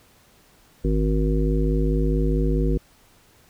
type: harmonic tone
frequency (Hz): 52.3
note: G#1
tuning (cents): +13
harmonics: 1 / 3 / 5 / 7 / 9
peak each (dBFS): -20 / -25 / -27 / -28 / -30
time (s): 0.84-2.78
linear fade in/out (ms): 10
effects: pink hiss -56 dBFS RMS until 3.49 s